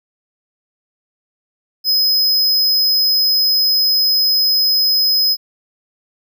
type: tone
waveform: square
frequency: 5070 Hz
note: D#8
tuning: 32 cents sharp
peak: -12 dBFS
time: 1.84-5.37 s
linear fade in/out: 50 ms
effects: none